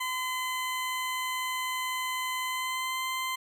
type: tone with pitch glide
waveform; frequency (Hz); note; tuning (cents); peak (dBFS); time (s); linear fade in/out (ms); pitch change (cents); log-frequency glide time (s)
20% pulse; 1022 to 1036.9; C6 to C6; -41 to -16; -25; 0-3.36; 10; +25; 2.46-3.04
effects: none